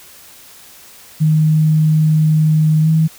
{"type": "tone with pitch glide", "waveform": "sine", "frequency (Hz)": [155.56, 159.29], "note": ["D#3", "D#3"], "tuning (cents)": [0, 41], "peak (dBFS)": -9, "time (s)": [1.2, 3.08], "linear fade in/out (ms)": 20, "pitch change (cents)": 41, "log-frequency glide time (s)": [2.82, 2.88], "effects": ["white hiss -41 dBFS RMS until 3.18 s"]}